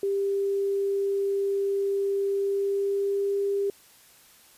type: tone with pitch glide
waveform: sine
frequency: 396.1 to 399.1 Hz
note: G4 to G4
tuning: +18 to +31 cents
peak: -23 dBFS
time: 0.03-3.7 s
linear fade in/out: 2 ms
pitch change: +13 cents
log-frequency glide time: 2.36-3.41 s
effects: white hiss -55 dBFS RMS until 4.57 s + resampled to 32000 Hz